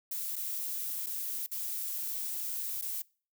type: noise with dropouts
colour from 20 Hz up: violet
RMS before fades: -36 dBFS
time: 0.11-3.02 s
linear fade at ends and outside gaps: 5 ms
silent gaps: 0.358-0.362 / 1.063-1.067 / 1.464-1.514 / 2.814-2.821 s
effects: noise-tail reverb RT60 0.4 s tail -24 dB re dry